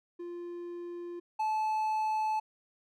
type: tone pair in turn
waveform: triangle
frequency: 347.9 / 867.1 Hz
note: F4 / A5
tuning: -7 / -26 cents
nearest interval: octave + major third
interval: 1581 cents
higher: second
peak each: -36 / -26 dBFS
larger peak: second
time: 0.19-1.2 / 1.39-2.4 s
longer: neither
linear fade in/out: 10 ms
effects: none